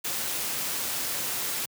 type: noise with amplitude modulation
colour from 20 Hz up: white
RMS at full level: -29 dBFS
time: 0.04-1.66 s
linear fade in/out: 10 ms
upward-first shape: sine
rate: 183 Hz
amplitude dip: 30%
effects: high-pass 100 Hz 12 dB/octave